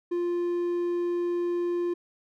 triangle tone, 349.1 Hz, F4, 1 cent flat, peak -23 dBFS, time 0.11-1.94 s, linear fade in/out 10 ms, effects none

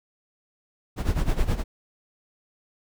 brown noise with tremolo, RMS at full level -20 dBFS, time 0.96-1.64 s, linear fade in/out 50 ms, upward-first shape sine, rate 9.5 Hz, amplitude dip 80%, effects none

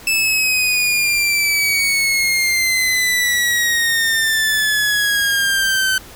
sawtooth exponential sweep, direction down, 2634 to 1527 Hz, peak -11 dBFS, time 0.07-5.98 s, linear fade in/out 2 ms, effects pink hiss -39 dBFS RMS until 6.15 s

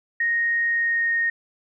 sine tone with pitch glide, 1864.7 to 1854 Hz, A#6 to A#6, 0 to -10 cents, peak -19 dBFS, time 0.2-1.3 s, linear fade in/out 5 ms, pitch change -10 cents, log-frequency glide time 0.67-1.13 s, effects none

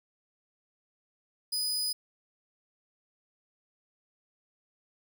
sawtooth tone, 4978 Hz, D#8, in tune, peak -26 dBFS, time 1.52-1.93 s, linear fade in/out 10 ms, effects none

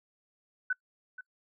sine tone with echo, 1501 Hz, F#6, 24 cents sharp, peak -26 dBFS, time 0.7-0.73 s, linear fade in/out 5 ms, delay 480 ms, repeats 1, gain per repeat -14 dB, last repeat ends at 1.21 s, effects noise-tail reverb RT60 0.1 s tail -25 dB re dry

